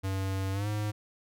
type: tone with pitch glide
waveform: square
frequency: 96.1 to 105.4 Hz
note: G2 to G#2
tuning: -34 to +26 cents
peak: -30 dBFS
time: 0.03-0.92 s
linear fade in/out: 20 ms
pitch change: +160 cents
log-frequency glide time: 0.52-0.68 s
effects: none